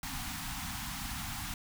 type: band-stop noise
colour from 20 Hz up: pink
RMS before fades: -39 dBFS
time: 0.03-1.54 s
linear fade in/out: 2 ms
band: 290 to 710 Hz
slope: 96 dB/octave
effects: none